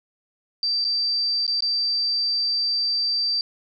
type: tone with dropouts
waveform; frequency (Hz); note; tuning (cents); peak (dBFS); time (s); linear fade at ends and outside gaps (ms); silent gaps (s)
sine; 4671; D8; -10; -20; 0.63-3.41; 1; 0.843-0.849 / 1.466-1.478 / 1.606-1.623
effects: none